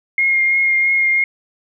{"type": "tone with vibrato", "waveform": "sine", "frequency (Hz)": 2137, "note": "C7", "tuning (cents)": 36, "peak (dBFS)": -12, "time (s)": [0.18, 1.24], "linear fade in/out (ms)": 2, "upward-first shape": "triangle", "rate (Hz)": 3, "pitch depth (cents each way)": 18, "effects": []}